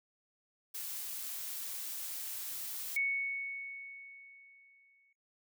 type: noise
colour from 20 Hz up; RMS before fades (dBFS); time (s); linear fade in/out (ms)
blue; -41; 0.74-2.97; 10
type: tone with exponential decay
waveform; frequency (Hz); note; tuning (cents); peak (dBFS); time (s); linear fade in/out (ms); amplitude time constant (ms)
sine; 2217; C#7; 0; -28; 2.96-5.13; 5; 470
effects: noise-tail reverb RT60 0.2 s tail -26 dB re dry